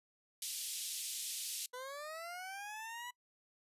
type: band-pass noise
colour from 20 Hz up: white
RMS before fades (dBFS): -42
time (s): 0.42-1.66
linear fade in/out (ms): 2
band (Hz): 2900 to 12000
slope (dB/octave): 24
type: linear sweep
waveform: 20% pulse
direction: up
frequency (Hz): 490.5 to 987.8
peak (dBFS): -39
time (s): 1.73-3.11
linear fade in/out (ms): 10
effects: noise-tail reverb RT60 0.1 s tail -24 dB re dry + resampled to 32000 Hz